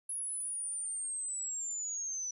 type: linear sweep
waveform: sine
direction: down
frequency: 10580 to 5920 Hz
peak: -35 dBFS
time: 0.09-2.31 s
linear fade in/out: 5 ms
effects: none